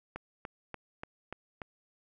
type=click train; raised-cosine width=0.5 ms; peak=-24 dBFS; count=6; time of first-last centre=0.16-1.618 s; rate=3.43 Hz; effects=none